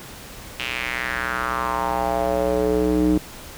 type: tone with band-pass filter sweep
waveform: square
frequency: 61.74 Hz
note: B1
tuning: in tune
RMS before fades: -22 dBFS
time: 0.59-3.18 s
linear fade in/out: 5 ms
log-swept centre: 2800 to 290 Hz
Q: 3.4
effects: pink hiss -39 dBFS RMS until 3.57 s